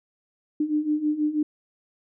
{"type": "beating tone pair", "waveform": "sine", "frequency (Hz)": [297.7, 303.9], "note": ["D4", "D#4"], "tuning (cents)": [24, -41], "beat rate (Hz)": 6.2, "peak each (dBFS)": [-27, -23], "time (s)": [0.6, 1.43], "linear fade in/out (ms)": 5, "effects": []}